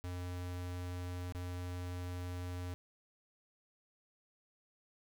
square tone with dropouts, 89.4 Hz, F2, 41 cents sharp, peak -40 dBFS, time 0.04-2.74 s, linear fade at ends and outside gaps 0 ms, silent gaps 1.323-1.349 s, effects none

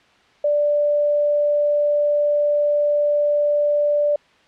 sine tone, 587.3 Hz, D5, in tune, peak -15 dBFS, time 0.44-4.16 s, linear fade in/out 5 ms, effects white hiss -54 dBFS RMS until 4.47 s + low-pass 3000 Hz 12 dB/octave

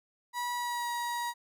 35% pulse tone with pitch glide, 971 to 954.9 Hz, B5 to A#5, -30 to +41 cents, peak -30 dBFS, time 0.33-1.34 s, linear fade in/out 50 ms, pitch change -29 cents, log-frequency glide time 0.54-0.89 s, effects none

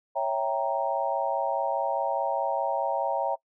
sine chord, C# diminished seventh, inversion none, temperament equal, 554.4 / 659.3 / 784 / 932.3 Hz, C#5 / E5 / G5 / Bb5, 0 / 0 / 0 / 0 cents, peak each -30 dBFS, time 0.15-3.36 s, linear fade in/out 20 ms, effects noise-tail reverb RT60 0.1 s tail -23 dB re dry

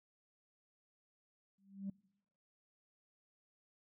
sine tone with exponential growth, 196 Hz, G3, in tune, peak -35 dBFS, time 1.58-1.9 s, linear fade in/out 5 ms, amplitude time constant 68 ms, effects noise-tail reverb RT60 0.9 s tail -26 dB re dry + tanh soft clip ceiling -35 dBFS

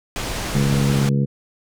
pink low-pass noise, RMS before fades -26 dBFS, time 0.16-1.09 s, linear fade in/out 0 ms, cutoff 8900 Hz, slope 12 dB/octave
harmonic tone, 69.3 Hz, C#2, in tune, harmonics 2 / 3 / 4 / 5 / 6 / 7, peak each -17 / -21 / -31 / -34 / -34 / -31 dBFS, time 0.54-1.26 s, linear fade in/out 20 ms
effects none

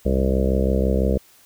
harmonic tone with a mistuned harmonic, 66 Hz, C2, 16 cents sharp, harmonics 1 / 2 / 3 / 4 / 5 / 6 / 7 / 8 / 9 / 10, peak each -20 / -30 / -23 / -32 / -30 / -29 / -26 / -27 / -30 / -38 dBFS, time 0.05-1.18 s, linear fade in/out 10 ms, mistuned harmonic 10, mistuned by -27 cents, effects white hiss -53 dBFS RMS until 1.45 s

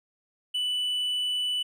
triangle tone, 2977 Hz, F#7, 10 cents sharp, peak -24 dBFS, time 0.54-1.63 s, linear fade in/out 10 ms, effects none

